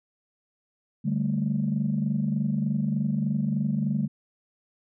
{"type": "chord", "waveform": "sine", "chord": "D suspended fourth", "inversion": "none", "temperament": "equal with one note detuned", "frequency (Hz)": [146.83, 196.68, 220], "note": ["D3", "G3", "A3"], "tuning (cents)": [0, 6, 0], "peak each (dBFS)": -27, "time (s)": [1.04, 4.08], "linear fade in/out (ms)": 20, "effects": ["tanh soft clip ceiling -15 dBFS"]}